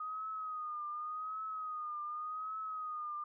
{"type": "tone with vibrato", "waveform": "sine", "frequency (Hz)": 1244.5, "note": "D#6", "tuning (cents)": 0, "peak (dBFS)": -38, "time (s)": [0, 3.24], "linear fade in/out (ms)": 5, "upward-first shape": "triangle", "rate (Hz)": 0.87, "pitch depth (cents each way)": 74, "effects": []}